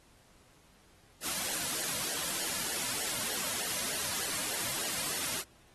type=noise with flanger; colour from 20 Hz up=white; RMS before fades=-34 dBFS; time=1.21-5.44 s; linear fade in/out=50 ms; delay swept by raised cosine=0.79 to 2.69 ms; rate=3.3 Hz; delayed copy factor=-0.75; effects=pink hiss -63 dBFS RMS until 5.74 s + AAC 32 kbps